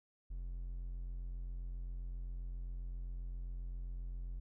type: tone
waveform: triangle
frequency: 43.77 Hz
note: F1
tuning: 5 cents sharp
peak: -38 dBFS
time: 0.3-4.4 s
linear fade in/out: 10 ms
effects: none